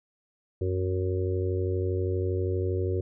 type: harmonic tone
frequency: 92.5 Hz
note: F#2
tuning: in tune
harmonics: 1 / 3 / 4 / 5 / 6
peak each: -27 / -39 / -30 / -34 / -41 dBFS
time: 0.61-3.01 s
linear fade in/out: 5 ms
effects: none